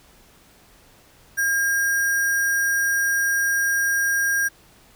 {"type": "tone with sample-and-hold", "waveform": "sine", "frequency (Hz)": 1615, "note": "G#6", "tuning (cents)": -49, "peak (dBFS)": -18, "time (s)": [1.37, 4.49], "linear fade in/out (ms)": 20, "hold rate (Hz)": 7350, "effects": ["pink hiss -53 dBFS RMS until 4.95 s"]}